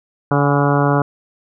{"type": "harmonic tone with a mistuned harmonic", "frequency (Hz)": 143, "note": "D3", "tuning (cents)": -46, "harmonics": [1, 2, 3, 4, 5, 6, 7, 8, 9, 10], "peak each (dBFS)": [-16, -19, -21, -22, -23, -24, -24, -25, -26, -26], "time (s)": [0.31, 1.02], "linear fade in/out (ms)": 2, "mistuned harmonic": 6, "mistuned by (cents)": -42, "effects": []}